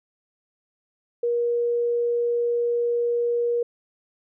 sine tone, 475.5 Hz, A#4, 34 cents sharp, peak -20 dBFS, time 1.23-3.63 s, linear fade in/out 5 ms, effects none

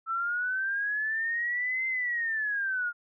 sine linear two-way sweep, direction up then down, 1318.5 to 2081 to 1404 Hz, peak -27 dBFS, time 0.06-2.93 s, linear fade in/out 50 ms, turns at 1.87 s, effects none

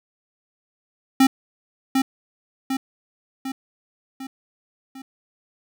square tone with echo, 266.1 Hz, C4, 29 cents sharp, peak -12 dBFS, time 1.2-1.27 s, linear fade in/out 5 ms, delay 750 ms, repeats 5, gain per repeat -5 dB, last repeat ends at 5.02 s, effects none

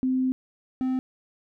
sine / triangle tone pair in turn, 258.5 / 258.5 Hz, C4 / C4, -21 / -21 cents, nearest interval unison, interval 0 cents, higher neither, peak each -21 dBFS, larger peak neither, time 0.03-0.32 / 0.81-0.99 s, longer first, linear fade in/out 0 ms, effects none

